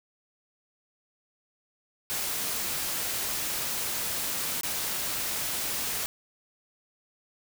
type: noise with dropouts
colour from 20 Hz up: white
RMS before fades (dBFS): -31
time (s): 2.1-6.06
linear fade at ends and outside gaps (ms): 0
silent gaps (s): 4.61-4.633
effects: none